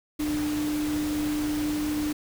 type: tone in noise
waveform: sine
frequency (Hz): 299.8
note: D4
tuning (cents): +36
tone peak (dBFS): -25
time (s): 0.19-2.13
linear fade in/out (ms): 10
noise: pink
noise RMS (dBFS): -36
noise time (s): 0.19-2.13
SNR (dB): +8
effects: none